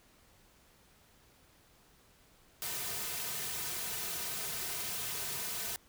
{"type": "noise with comb filter", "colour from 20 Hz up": "white", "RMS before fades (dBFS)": -38, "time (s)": [2.62, 5.76], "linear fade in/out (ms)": 0, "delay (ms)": 3.6, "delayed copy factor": -0.7, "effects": ["pink hiss -64 dBFS RMS until 5.88 s"]}